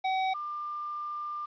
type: tone pair in turn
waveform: square / sine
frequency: 758 / 1195.3 Hz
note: F#5 / D6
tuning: +42 / +30 cents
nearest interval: minor sixth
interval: 788 cents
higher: second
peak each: -27 / -33 dBFS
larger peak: first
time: 0.04-0.34 / 0.34-1.46 s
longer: second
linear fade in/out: 10 ms
effects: resampled to 11025 Hz + 10-bit